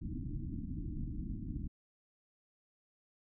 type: low-pass noise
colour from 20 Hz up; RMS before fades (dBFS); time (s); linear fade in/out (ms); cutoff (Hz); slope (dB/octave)
pink; -40; 0.01-1.68; 10; 320; 96
effects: none